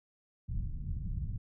pink low-pass noise, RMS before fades -36 dBFS, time 0.48-1.38 s, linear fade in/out 10 ms, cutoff 150 Hz, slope 24 dB/octave, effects none

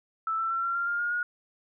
sine tone with pitch steps, 1318.5 / 1335.4 / 1352.4 / 1369.7 / 1387.3 / 1405 / 1423 / 1441.2 Hz, E6 / E6 / E6 / F6 / F6 / F6 / F6 / F#6, 0 / +22 / +44 / -34 / -12 / +10 / +32 / -46 cents, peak -26 dBFS, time 0.27-1.23 s, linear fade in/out 2 ms, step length 120 ms, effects none

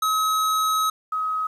square / sine tone pair in turn, 1278 / 1269.9 Hz, D#6 / D#6, +46 / +35 cents, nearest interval unison, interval 11 cents, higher first, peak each -20 / -22 dBFS, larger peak first, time 0.02-0.9 / 1.12-1.47 s, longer first, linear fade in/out 5 ms, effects resampled to 32000 Hz + 9-bit

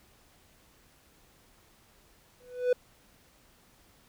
triangle tone with exponential growth, 496.2 Hz, B4, 8 cents sharp, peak -17 dBFS, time 2.4-2.73 s, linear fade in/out 5 ms, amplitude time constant 71 ms, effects pink hiss -62 dBFS RMS until 4.08 s

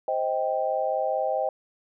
sine chord, C minor, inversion none, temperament just, 523.3 / 627.9 / 784.9 Hz, C5 / Eb5 / G5, 0 / +16 / +2 cents, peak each -28 / -27 / -28 dBFS, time 0.08-1.49 s, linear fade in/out 2 ms, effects none

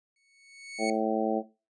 sawtooth tone with exponential growth, 2217 Hz, C#7, in tune, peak -27 dBFS, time 0.16-0.9 s, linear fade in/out 2 ms, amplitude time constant 160 ms
harmonic tone, 110 Hz, A2, in tune, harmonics 2 / 3 / 4 / 5 / 6 / 7, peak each -32 / -32 / -32 / -32 / -32 / -32 dBFS, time 0.78-1.43 s, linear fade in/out 50 ms
effects noise-tail reverb RT60 0.3 s tail -18 dB re dry + resampled to 22050 Hz

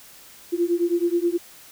sine beating tone pair, 340.6 / 350 Hz, F4 / F4, -43 / +4 cents, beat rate 9.4 Hz, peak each -22 dBFS, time 0.52-1.38 s, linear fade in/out 20 ms, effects white hiss -47 dBFS RMS until 1.71 s

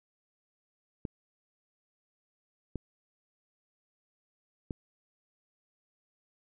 clicks, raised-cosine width 3 ms, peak -22 dBFS, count 3, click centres 1.052 / 2.757 / 4.708 s, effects none

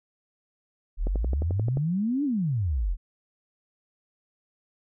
sine exponential two-way sweep, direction up then down, 36.71 to 300.5 to 36.71 Hz, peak -23 dBFS, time 0.97-2.97 s, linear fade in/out 50 ms, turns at 2.24 s
click train, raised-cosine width 2 ms, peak -19 dBFS, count 9, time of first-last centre 1.07-1.772 s, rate 11.4 Hz
effects none

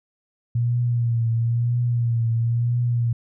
sine tone with vibrato, 117.9 Hz, A#2, 20 cents sharp, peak -18 dBFS, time 0.55-3.13 s, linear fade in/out 5 ms, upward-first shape triangle, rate 1 Hz, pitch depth 55 cents each way, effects none

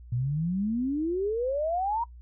sine exponential sweep, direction up, 116.54 to 961 Hz, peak -25 dBFS, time 0.12-2.04 s, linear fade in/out 5 ms, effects noise-tail reverb RT60 0.1 s tail -21 dB re dry + added 60 Hz sine -44 dBFS peak until 2.21 s

